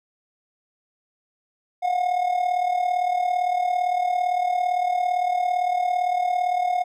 triangle tone with amplitude modulation, 721 Hz, F#5, 45 cents flat, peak -15 dBFS, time 1.82-6.84 s, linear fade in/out 20 ms, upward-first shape sine, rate 37.7 Hz, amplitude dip 65%, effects none

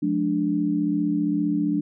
sine chord, D diminished, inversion first, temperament just, 176.2 / 211.4 / 293.7 Hz, F3 / Ab3 / D4, +16 / +31 / 0 cents, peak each -27 / -27 / -22 dBFS, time 0.02-1.81 s, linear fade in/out 10 ms, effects none

